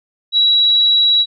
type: tone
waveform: sine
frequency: 3894 Hz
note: B7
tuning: 25 cents flat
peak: -9 dBFS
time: 0.32-1.26 s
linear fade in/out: 50 ms
effects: none